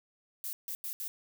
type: noise bursts at uneven times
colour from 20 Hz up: violet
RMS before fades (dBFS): -38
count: 4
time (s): 0.44-0.53 / 0.68-0.75 / 0.84-0.93 / 1-1.08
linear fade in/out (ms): 0
effects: none